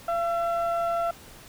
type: tone pair together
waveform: sine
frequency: 681.5 / 1347 Hz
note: F5 / E6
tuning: -43 / +37 cents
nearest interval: octave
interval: 1180 cents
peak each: -23 / -28 dBFS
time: 0.08-1.11 s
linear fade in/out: 5 ms
effects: tanh soft clip ceiling -20 dBFS + pink hiss -48 dBFS RMS until 1.48 s